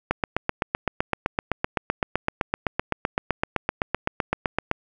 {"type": "click train", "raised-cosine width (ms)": 0.5, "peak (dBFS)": -6, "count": 37, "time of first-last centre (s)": [0.11, 4.714], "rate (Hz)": 7.82, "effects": []}